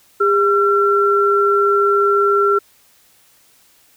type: tone pair together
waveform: sine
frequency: 403.1 / 1357.2 Hz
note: G4 / F6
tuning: +48 / -50 cents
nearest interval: octave + major sixth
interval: 2102 cents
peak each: -14 dBFS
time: 0.2-2.59 s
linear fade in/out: 10 ms
effects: white hiss -53 dBFS RMS until 3.96 s